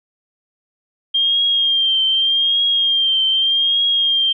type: tone with vibrato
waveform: sine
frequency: 3200 Hz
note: G7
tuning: 35 cents sharp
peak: -13 dBFS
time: 1.14-4.33 s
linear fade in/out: 10 ms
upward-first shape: triangle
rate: 0.83 Hz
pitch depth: 51 cents each way
effects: none